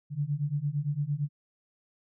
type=beating tone pair; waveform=sine; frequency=140.8 / 149.6 Hz; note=C#3 / D3; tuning=+27 / +32 cents; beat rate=8.8 Hz; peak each=-31 / -30 dBFS; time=0.1-1.29 s; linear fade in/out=50 ms; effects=none